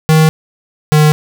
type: tone pair in turn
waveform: square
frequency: 157.4 / 152.21 Hz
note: D#3 / D#3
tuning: +20 / -38 cents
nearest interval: minor second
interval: 58 cents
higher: first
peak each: -6 dBFS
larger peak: neither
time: 0.09-0.29 / 0.92-1.12 s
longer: neither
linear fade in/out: 0 ms
effects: none